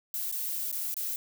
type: noise with dropouts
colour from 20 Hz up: violet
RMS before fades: -33 dBFS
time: 0.14-1.16 s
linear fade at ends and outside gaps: 1 ms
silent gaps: 0.315-0.324 / 0.716-0.726 / 0.942-0.967 s
effects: none